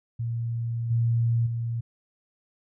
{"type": "tone with level steps", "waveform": "sine", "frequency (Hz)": 116.54, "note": "A#2", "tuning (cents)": 0, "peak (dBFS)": [-26, -20, -26], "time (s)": [0.19, 1.81], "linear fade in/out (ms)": 10, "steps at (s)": [0.9, 1.46], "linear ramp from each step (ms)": 10, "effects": []}